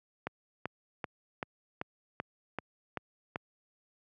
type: click train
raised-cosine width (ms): 0.5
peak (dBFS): -19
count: 9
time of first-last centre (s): 0.27-3.359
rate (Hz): 2.59
effects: high-pass 100 Hz 12 dB/octave